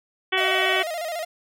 harmonic tone, 377 Hz, F#4, 32 cents sharp, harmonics 1 / 2 / 3 / 4 / 5 / 6 / 7 / 8 / 9, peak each -27 / -30 / -30 / -29 / -26 / -27 / -31 / -28 / -30 dBFS, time 0.32-0.83 s, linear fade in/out 10 ms
45% pulse tone with vibrato, 659.3 Hz, E5, in tune, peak -27 dBFS, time 0.37-1.25 s, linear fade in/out 10 ms, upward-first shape square, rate 14 Hz, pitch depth 85 cents each way
effects none

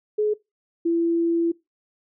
sine tone pair in turn, 423.3 / 336 Hz, G#4 / E4, +33 / +33 cents, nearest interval major third, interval 400 cents, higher first, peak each -18 dBFS, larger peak neither, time 0.18-0.34 / 0.85-1.52 s, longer second, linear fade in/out 10 ms, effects noise-tail reverb RT60 0.2 s tail -21 dB re dry

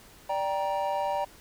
triangle chord, G minor, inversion second, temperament equal with one note detuned, 587.3 / 784 / 941.5 Hz, D5 / G5 / Bb5, 0 / 0 / +17 cents, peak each -29 dBFS, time 0.29-1.25 s, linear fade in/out 10 ms, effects pink hiss -53 dBFS RMS until 1.4 s

